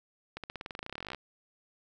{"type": "accelerating click train", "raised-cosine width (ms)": 0.3, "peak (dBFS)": -23, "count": 24, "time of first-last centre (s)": [0.37, 1.147], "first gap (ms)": 67, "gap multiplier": 0.93, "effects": []}